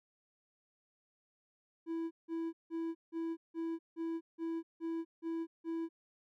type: tone bursts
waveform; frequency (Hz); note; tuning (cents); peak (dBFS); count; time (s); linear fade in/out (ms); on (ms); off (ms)
triangle; 329.6; E4; 0; -33; 10; 1.86-5.89; 50; 250; 170
effects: none